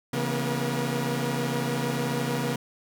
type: tone cluster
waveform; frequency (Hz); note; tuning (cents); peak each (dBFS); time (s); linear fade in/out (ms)
sawtooth; 137 / 165.8 / 224 / 242.1 / 477.6; C#3 / E3 / A3 / B3 / A#4; -20 / +10 / +31 / -34 / +42; -26 / -30 / -34 / -27 / -29; 0.13-2.56; 5
effects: none